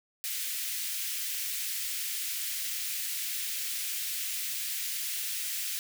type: high-pass noise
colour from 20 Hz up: white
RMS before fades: -34 dBFS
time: 0.24-5.79 s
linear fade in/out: 0 ms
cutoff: 1900 Hz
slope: 24 dB/octave
effects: none